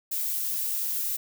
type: noise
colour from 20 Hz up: violet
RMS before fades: -29 dBFS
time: 0.11-1.17 s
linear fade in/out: 10 ms
effects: none